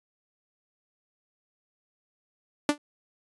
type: tone with exponential decay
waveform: sawtooth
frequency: 293.7 Hz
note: D4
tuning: in tune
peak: -13 dBFS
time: 2.69-2.78 s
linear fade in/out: 2 ms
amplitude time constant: 18 ms
effects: resampled to 24000 Hz